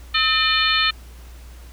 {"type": "harmonic tone with a mistuned harmonic", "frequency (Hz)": 602, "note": "D5", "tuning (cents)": 43, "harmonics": [2, 3, 4, 5, 6, 7], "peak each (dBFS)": [-23, -23, -23, -23, -23, -23], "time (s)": [0.14, 0.91], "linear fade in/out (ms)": 10, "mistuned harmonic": 2, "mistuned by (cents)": 110, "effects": ["added 60 Hz sine -38 dBFS peak until 1.72 s", "pink hiss -49 dBFS RMS until 1.72 s"]}